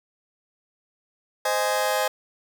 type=chord; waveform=sawtooth; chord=Ab major; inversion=first; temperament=just; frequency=519.1 / 623 / 830.6 Hz; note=C5 / Eb5 / Ab5; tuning=-14 / +2 / 0 cents; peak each=-22 dBFS; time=1.45-2.08 s; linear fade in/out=5 ms; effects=none